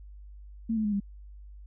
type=tone with pitch steps; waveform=sine; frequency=225.9 / 216.9 / 208.4 / 200.1 Hz; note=A3 / A3 / G#3 / G3; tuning=+46 / -25 / +6 / +36 cents; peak=-25 dBFS; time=0.69-1.002 s; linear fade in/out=10 ms; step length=78 ms; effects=added 50 Hz sine -44 dBFS peak until 1.66 s